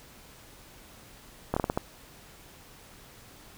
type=slowing click train; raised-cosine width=1 ms; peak=-12 dBFS; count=6; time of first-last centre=1.54-1.775 s; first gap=25 ms; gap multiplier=1.32; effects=pink hiss -52 dBFS RMS until 3.57 s